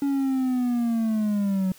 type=linear sweep; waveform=triangle; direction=down; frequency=282.4 to 185 Hz; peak=-19 dBFS; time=0.02-1.72 s; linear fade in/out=2 ms; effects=white hiss -51 dBFS RMS until 1.78 s